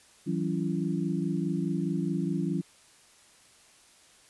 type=tone cluster; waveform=sine; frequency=163.8 / 188.6 / 280.1 / 337.2 Hz; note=E3 / F#3 / C#4 / E4; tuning=-11 / +33 / +18 / +39 cents; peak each=-31 / -31 / -33 / -35 dBFS; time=0.26-2.62 s; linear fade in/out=20 ms; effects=white hiss -58 dBFS RMS until 4.29 s + resampled to 24000 Hz